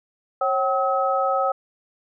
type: tone cluster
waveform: sine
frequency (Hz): 543 / 766 / 1283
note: C#5 / G5 / E6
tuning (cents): -36 / -40 / -47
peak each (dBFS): -23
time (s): 0.41-1.52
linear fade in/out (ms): 5
effects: none